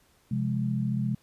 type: chord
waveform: sine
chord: F minor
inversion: second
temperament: equal with one note detuned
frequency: 130.81 / 173.11 / 207.7 Hz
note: C3 / F3 / Ab3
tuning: 0 / -15 / 0 cents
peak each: -28 / -34 / -29 dBFS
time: 0.31-1.15 s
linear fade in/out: 5 ms
effects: pink hiss -64 dBFS RMS until 1.22 s + resampled to 32000 Hz